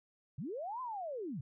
sine linear two-way sweep, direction up then down, 110.4 to 1046.5 to 110.4 Hz, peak -38 dBFS, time 0.38-1.41 s, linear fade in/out 5 ms, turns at 0.81 s, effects none

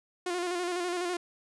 sawtooth tone with vibrato, 354.4 Hz, F4, 25 cents sharp, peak -26 dBFS, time 0.26-1.17 s, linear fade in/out 5 ms, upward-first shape square, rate 12 Hz, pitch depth 38 cents each way, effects resampled to 24000 Hz

